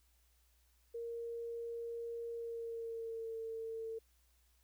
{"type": "tone with pitch glide", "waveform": "sine", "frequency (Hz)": [466.2, 450.3], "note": ["A#4", "A4"], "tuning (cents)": [0, 40], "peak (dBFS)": -40, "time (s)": [0.94, 3.99], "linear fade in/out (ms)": 10, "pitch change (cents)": -60, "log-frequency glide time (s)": [2.32, 3.4], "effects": ["added 60 Hz sine -70 dBFS peak until 4.63 s", "white hiss -75 dBFS RMS until 4.63 s"]}